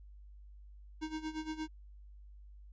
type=tone with tremolo; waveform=square; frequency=312.8 Hz; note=D#4; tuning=9 cents sharp; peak=-36 dBFS; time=1.01-1.68 s; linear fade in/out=20 ms; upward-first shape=sine; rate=8.6 Hz; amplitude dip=80%; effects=added 50 Hz sine -51 dBFS peak until 2.72 s + resampled to 16000 Hz